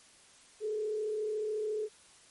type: tone with frequency modulation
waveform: sine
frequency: 428.2 Hz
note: A4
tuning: 47 cents flat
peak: -31 dBFS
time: 0.6-1.89 s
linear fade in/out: 50 ms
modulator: 34.1 Hz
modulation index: 0.43
effects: white hiss -59 dBFS RMS until 2.3 s + MP3 48 kbps